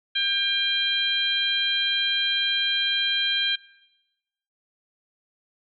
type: harmonic tone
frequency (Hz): 798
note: G5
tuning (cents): +31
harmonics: 2 / 3 / 4 / 5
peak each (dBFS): -29 / -31 / -23 / -29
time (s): 0.15-3.56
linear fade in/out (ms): 10
effects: noise-tail reverb RT60 1.0 s tail -20 dB re dry